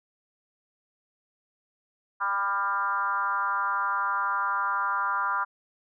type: tone with frequency modulation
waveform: sine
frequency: 1194 Hz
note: D6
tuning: 28 cents sharp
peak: -24 dBFS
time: 2.2-5.45 s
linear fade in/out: 20 ms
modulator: 200 Hz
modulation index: 1.4
effects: none